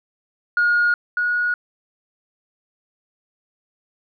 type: tone pair in turn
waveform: sine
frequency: 1433 / 1452.2 Hz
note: F6 / F#6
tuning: +44 / -33 cents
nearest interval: unison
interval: 23 cents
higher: second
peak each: -13 / -17 dBFS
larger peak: first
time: 0.57-0.94 / 1.17-1.54 s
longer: neither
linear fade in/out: 2 ms
effects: tanh soft clip ceiling -11 dBFS